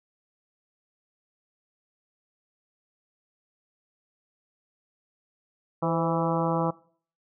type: harmonic tone with a mistuned harmonic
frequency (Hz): 164.81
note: E3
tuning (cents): 0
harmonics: 1 / 2 / 3 / 4 / 5 / 6 / 7 / 8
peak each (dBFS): -28 / -31 / -30 / -32 / -32 / -33 / -34 / -38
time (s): 5.82-6.71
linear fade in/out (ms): 10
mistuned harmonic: 3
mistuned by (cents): +49
effects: noise-tail reverb RT60 0.5 s tail -22 dB re dry